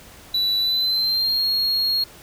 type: tone with pitch glide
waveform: triangle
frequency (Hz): 3951 to 4284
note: B7 to C8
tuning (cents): 0 to +40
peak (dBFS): -17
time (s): 0.34-2.04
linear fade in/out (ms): 5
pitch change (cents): +140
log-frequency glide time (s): 0.59-1.48
effects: pink hiss -45 dBFS RMS until 2.22 s